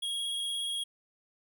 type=tone with vibrato; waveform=square; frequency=3293 Hz; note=G#7; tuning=15 cents flat; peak=-32 dBFS; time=0.02-0.84 s; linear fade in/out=10 ms; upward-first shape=square; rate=17 Hz; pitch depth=15 cents each way; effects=none